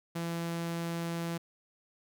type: tone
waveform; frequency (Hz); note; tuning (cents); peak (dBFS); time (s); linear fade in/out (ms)
sawtooth; 168.4; E3; +37; -29; 0.15-1.38; 10
effects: none